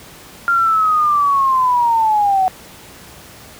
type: linear sweep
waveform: sine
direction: down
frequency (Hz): 1396.9 to 740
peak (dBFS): -11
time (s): 0.48-2.48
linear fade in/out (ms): 0
effects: pink hiss -39 dBFS RMS until 3.59 s + high-pass 60 Hz 12 dB/octave